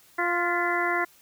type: harmonic tone with a mistuned harmonic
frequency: 349.2 Hz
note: F4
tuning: in tune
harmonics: 1 / 2 / 3 / 4 / 5 / 6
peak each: -30 / -30 / -30 / -30 / -30 / -30 dBFS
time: 0.18-1.05 s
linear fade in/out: 10 ms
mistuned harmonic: 6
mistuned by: -60 cents
effects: white hiss -57 dBFS RMS until 1.21 s